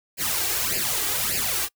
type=noise with flanger; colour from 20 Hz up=white; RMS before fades=-25 dBFS; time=0.17-1.69 s; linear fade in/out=50 ms; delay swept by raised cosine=0.41 to 2.61 ms; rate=1.7 Hz; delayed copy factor=+0.8; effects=noise-tail reverb RT60 0.1 s tail -25 dB re dry